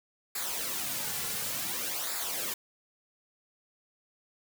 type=noise with flanger; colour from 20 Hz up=white; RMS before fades=-34 dBFS; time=0.35-2.54 s; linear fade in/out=5 ms; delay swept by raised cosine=0.33 to 3.23 ms; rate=0.56 Hz; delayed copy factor=-0.65; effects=none